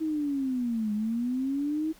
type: linear two-way sweep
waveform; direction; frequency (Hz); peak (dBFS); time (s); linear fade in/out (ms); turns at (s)
sine; down then up; 320.9 to 207.1 to 320.9; -26; 0-1.93; 20; 0.93
effects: pink hiss -56 dBFS RMS until 1.99 s